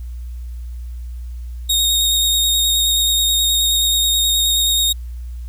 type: tone with vibrato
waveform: sawtooth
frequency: 3729 Hz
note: A#7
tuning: in tune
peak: -11 dBFS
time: 1.69-4.93 s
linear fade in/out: 10 ms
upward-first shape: square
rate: 9.4 Hz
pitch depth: 15 cents each way
effects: added 60 Hz sine -26 dBFS peak until 5.48 s + white hiss -55 dBFS RMS until 5.48 s